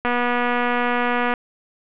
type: click train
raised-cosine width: 0.5 ms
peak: -7 dBFS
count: 314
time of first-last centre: 0.05-1.338 s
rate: 243 Hz
effects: resampled to 8000 Hz + 8-bit